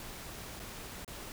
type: noise with dropouts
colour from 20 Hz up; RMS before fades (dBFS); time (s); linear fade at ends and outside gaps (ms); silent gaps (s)
pink; -45; 0-1.32; 1; 0.594-0.599 / 1.047-1.078
effects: none